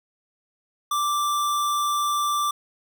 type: tone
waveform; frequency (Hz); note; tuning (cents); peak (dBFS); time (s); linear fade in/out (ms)
square; 1174.7; D6; 0; -22; 0.91-2.51; 5
effects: none